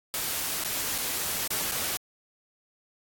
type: noise with dropouts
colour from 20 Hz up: white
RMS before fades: -30 dBFS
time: 0.14-1.97 s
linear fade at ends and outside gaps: 0 ms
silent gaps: 0.638-0.647 / 0.98-0.984 / 1.475-1.505 / 1.714-1.719 s
effects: AAC 64 kbps